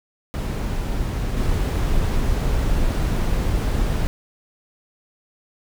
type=noise with level steps; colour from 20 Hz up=brown; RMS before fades=-23 / -20 dBFS; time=0.34-4.07 s; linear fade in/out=0 ms; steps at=1.36 s; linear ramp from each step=20 ms; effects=none